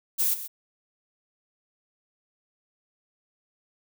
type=noise with echo; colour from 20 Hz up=violet; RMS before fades=-24 dBFS; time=0.18-0.35 s; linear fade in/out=20 ms; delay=130 ms; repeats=1; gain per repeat=-12 dB; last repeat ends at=0.48 s; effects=none